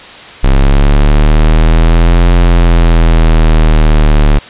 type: linear two-way sweep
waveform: square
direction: up then down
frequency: 33.1 to 43.65 to 36.71 Hz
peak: -4 dBFS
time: 0.43-4.39 s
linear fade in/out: 10 ms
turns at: 2.32 s
effects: white hiss -30 dBFS RMS until 4.49 s + resampled to 8000 Hz